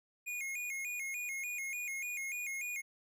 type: tone with vibrato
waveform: square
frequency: 2300 Hz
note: D7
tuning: 37 cents flat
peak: -38 dBFS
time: 0.26-2.82 s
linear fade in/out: 20 ms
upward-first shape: square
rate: 3.4 Hz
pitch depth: 110 cents each way
effects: none